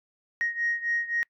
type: beating tone pair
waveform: sine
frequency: 1873 / 1876.8 Hz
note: A#6 / A#6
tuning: +8 / +11 cents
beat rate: 3.8 Hz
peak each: -27 / -30 dBFS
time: 0.41-1.23 s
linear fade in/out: 0 ms
effects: noise-tail reverb RT60 0.1 s tail -26 dB re dry + tanh soft clip ceiling -18 dBFS